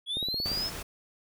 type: linear sweep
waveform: triangle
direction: up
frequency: 3322 to 5320 Hz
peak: -28 dBFS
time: 0.06-0.71 s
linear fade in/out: 50 ms
type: click train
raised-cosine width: 2 ms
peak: -25 dBFS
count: 8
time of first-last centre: 0.17-0.575 s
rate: 17.3 Hz
type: noise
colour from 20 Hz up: pink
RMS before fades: -39 dBFS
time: 0.45-0.83 s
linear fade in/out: 10 ms
effects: none